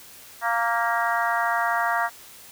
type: harmonic tone with a mistuned harmonic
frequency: 232.2 Hz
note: A#3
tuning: 7 cents flat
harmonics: 3 / 4 / 5 / 6 / 7 / 8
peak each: -26 / -27 / -28 / -29 / -29 / -30 dBFS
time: 0.41-2.1 s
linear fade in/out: 50 ms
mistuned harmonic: 8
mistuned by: +32 cents
effects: white hiss -46 dBFS RMS until 2.51 s